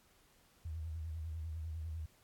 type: tone with vibrato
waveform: sine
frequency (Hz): 80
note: D#2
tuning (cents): +49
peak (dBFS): -39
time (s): 0.65-2.06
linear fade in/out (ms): 5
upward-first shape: square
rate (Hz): 10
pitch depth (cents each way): 58
effects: pink hiss -68 dBFS RMS until 2.23 s + AAC 64 kbps